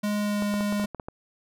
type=tone with pitch glide; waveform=square; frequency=207.7 to 205.6 Hz; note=G#3 to G#3; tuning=0 to -17 cents; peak=-25 dBFS; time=0.03-0.86 s; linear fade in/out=10 ms; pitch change=-17 cents; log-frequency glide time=0.18-0.45 s
type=clicks; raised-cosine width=1 ms; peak=-21 dBFS; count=9; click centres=0.423 / 0.54 / 0.608 / 0.725 / 0.798 / 0.842 / 0.947 / 0.998 / 1.085 s
effects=none